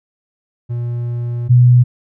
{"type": "tone pair in turn", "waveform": ["triangle", "sine"], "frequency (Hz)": [119.7, 123.28], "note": ["A#2", "B2"], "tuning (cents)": [46, -3], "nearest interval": "minor second", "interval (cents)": 51, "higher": "second", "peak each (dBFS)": [-16, -5], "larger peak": "second", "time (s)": [[0.69, 1.49], [1.49, 1.84]], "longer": "first", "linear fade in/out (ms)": 20, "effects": []}